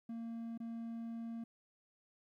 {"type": "tone with dropouts", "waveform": "triangle", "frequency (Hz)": 229.9, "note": "A#3", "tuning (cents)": -24, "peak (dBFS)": -39, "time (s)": [0.09, 1.44], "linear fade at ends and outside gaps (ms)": 5, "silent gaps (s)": [0.577, 0.601], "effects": ["13-bit"]}